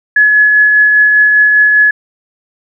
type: tone with tremolo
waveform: sine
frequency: 1699 Hz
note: G#6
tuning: 39 cents sharp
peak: -3 dBFS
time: 0.16-1.91 s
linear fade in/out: 5 ms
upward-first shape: triangle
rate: 5 Hz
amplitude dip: 30%
effects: none